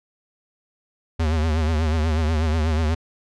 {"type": "tone with vibrato", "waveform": "square", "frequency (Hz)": 78.9, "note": "D#2", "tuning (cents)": 25, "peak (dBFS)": -19, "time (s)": [1.19, 2.95], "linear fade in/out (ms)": 10, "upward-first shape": "triangle", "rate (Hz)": 8.2, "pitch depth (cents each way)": 100, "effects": ["low-pass 6000 Hz 12 dB/octave"]}